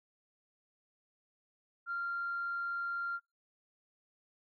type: tone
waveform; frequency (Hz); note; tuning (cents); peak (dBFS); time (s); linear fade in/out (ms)
sine; 1388; F6; -11; -33; 1.86-3.2; 50
effects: noise-tail reverb RT60 0.2 s tail -25 dB re dry + tanh soft clip ceiling -29 dBFS